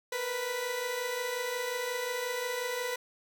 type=tone cluster; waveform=sawtooth; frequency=472 / 497.6 / 1976 Hz; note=A#4 / B4 / B6; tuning=+22 / +13 / 0 cents; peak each=-35 / -30 / -35 dBFS; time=0.12-2.96 s; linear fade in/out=5 ms; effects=none